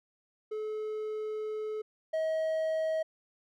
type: tone pair in turn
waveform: triangle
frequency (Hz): 430.3 / 636.6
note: A4 / D#5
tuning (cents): -39 / +39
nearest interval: perfect fifth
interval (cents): 678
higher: second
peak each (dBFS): -31 / -26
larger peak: second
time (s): 0.51-1.82 / 2.13-3.03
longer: first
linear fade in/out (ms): 10
effects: none